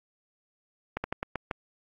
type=slowing click train; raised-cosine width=0.5 ms; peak=-15 dBFS; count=6; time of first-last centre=0.97-1.512 s; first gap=70 ms; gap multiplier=1.22; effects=AAC 48 kbps